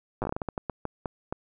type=slowing click train; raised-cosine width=1 ms; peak=-16 dBFS; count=15; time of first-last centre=0.22-1.325 s; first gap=8 ms; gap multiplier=1.31; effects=none

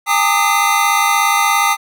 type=tone cluster; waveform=square; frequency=809 / 902 / 1201 / 1258 / 2050 Hz; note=G#5 / A5 / D6 / D#6 / C7; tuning=-46 / +43 / +38 / +19 / -36 cents; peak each=-19 dBFS; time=0.06-1.77 s; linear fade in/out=50 ms; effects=none

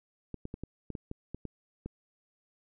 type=clicks; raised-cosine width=3 ms; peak=-25 dBFS; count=10; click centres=0.343 / 0.454 / 0.541 / 0.636 / 0.903 / 0.952 / 1.114 / 1.346 / 1.453 / 1.86 s; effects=none

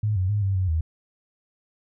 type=tone with pitch steps; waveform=sine; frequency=106.4 / 92.7 / 104 / 97.3 / 93.3 / 80.1 Hz; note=G#2 / F#2 / G#2 / G2 / F#2 / E2; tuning=+42 / +4 / +3 / -12 / +15 / -49 cents; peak=-20 dBFS; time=0.03-0.81 s; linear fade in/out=5 ms; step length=130 ms; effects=none

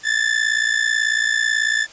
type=ring-modulated tone; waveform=40% pulse; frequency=1755 Hz; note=A6; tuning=5 cents flat; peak=-13 dBFS; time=0.03-1.87 s; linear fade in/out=50 ms; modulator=29.1 Hz; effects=white hiss -43 dBFS RMS until 1.92 s + resampled to 16000 Hz

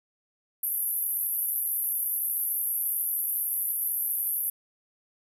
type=band-pass noise; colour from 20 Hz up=pink; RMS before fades=-29 dBFS; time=0.63-4.5 s; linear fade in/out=5 ms; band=11000 to 13000 Hz; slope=96 dB/octave; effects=none

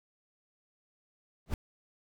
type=noise with exponential growth; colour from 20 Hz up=brown; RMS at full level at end=-27 dBFS; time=1.46-1.54 s; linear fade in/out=1 ms; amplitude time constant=17 ms; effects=none

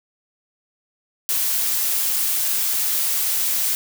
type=noise; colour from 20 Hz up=blue; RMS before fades=-21 dBFS; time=1.29-3.75 s; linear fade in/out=0 ms; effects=none

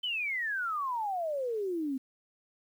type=exponential sweep; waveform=sine; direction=down; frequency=3100 to 256.3 Hz; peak=-30 dBFS; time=0.03-1.98 s; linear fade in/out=10 ms; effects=10-bit

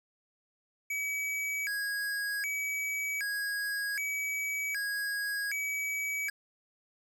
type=tone with vibrato; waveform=square; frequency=1939 Hz; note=B6; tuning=32 cents flat; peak=-32 dBFS; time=0.9-6.3 s; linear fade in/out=5 ms; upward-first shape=square; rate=0.65 Hz; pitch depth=280 cents each way; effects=none

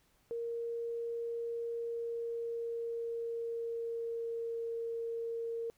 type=tone with pitch glide; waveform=sine; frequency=466.2 to 461.1 Hz; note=A#4 to A#4; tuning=0 to -19 cents; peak=-35 dBFS; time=0.31-5.7 s; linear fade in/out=0 ms; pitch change=-19 cents; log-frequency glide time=1.7-4.71 s; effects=pink hiss -71 dBFS RMS until 5.77 s

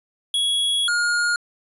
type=tone pair in turn; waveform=square; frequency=3340 / 1425.5 Hz; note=G#7 / F6; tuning=+9 / +35 cents; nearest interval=octave + minor third; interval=1474 cents; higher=first; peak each=-19 dBFS; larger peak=neither; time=0.34-0.88 / 0.88-1.36 s; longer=first; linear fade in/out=2 ms; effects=resampled to 24000 Hz

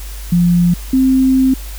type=tone pair in turn; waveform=sine; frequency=174.61 / 262.3 Hz; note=F3 / C4; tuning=0 / +4 cents; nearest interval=perfect fifth; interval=704 cents; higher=second; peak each=-8 dBFS; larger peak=neither; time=0.32-0.74 / 0.93-1.54 s; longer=second; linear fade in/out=5 ms; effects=added 50 Hz sine -25 dBFS peak until 1.78 s + white hiss -35 dBFS RMS until 1.78 s

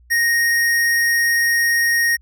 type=tone; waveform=square; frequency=1864.7 Hz; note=A#6; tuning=in tune; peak=-15 dBFS; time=0.1-2.17 s; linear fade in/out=20 ms; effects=added 60 Hz sine -47 dBFS peak until 2.21 s

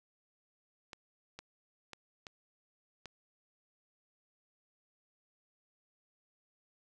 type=clicks; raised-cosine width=0.2 ms; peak=-28 dBFS; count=5; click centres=0.932 / 1.39 / 1.933 / 2.268 / 3.057 s; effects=none

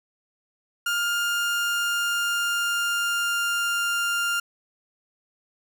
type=tone with pitch glide; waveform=30% pulse; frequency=1408 to 1398.3 Hz; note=F6 to F6; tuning=+14 to +2 cents; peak=-20 dBFS; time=0.86-4.4 s; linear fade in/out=5 ms; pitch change=-12 cents; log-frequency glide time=1.15-3.87 s; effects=none

